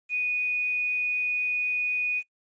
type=tone with quantisation; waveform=sine; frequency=2476 Hz; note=D#7; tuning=9 cents flat; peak=-24 dBFS; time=0.09-2.23 s; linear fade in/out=50 ms; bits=9; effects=noise-tail reverb RT60 0.1 s tail -23 dB re dry + resampled to 16000 Hz